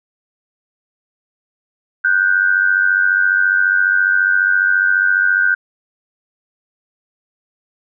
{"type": "tone pair together", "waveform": "sine", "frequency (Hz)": [1456.4, 1551], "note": ["F#6", "G6"], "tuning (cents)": [-28, -19], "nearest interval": "minor second", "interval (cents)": 109, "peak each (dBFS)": -14, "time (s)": [2.04, 5.55], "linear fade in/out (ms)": 10, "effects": []}